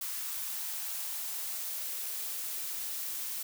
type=noise with high-pass filter sweep; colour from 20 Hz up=blue; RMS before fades=-37 dBFS; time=0.01-3.43 s; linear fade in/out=5 ms; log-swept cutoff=1100 to 240 Hz; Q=1.8; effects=none